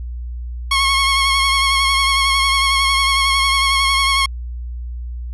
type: tone with vibrato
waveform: 15% pulse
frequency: 1092 Hz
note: C#6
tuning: 26 cents flat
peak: -7 dBFS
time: 0.71-4.26 s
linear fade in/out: 5 ms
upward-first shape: sine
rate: 11 Hz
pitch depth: 28 cents each way
effects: added 60 Hz sine -24 dBFS peak until 5.33 s + resampled to 24000 Hz